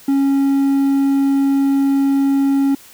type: tone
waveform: triangle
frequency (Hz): 275.4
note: C#4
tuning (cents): -11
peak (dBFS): -10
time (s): 0.08-2.75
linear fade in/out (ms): 5
effects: white hiss -43 dBFS RMS until 2.93 s